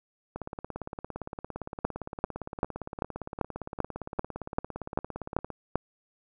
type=two click trains; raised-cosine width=1 ms; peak=-11 / -22 dBFS; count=11 / 91; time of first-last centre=1.85-5.756 / 0.36-5.503 s; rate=2.56 / 17.5 Hz; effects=none